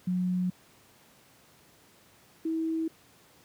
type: tone pair in turn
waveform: sine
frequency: 181.5 / 323.4 Hz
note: F#3 / E4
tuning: -33 / -33 cents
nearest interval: minor seventh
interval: 1000 cents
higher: second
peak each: -25 / -27 dBFS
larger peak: first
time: 0.07-0.5 / 2.45-2.88 s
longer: neither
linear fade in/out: 5 ms
effects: pink hiss -59 dBFS RMS until 3.44 s + high-pass 100 Hz 12 dB/octave